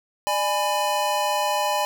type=chord; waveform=square; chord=G# diminished; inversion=second; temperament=just; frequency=598 / 830.6 / 996.7 Hz; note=D5 / G#5 / B5; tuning=+31 / 0 / +16 cents; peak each=-27 / -25 / -27 dBFS; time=0.27-1.85 s; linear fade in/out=0 ms; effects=none